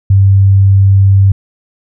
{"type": "tone", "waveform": "sine", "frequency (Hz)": 97.7, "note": "G2", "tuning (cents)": -5, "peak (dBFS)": -3, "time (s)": [0.1, 1.32], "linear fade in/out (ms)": 5, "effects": []}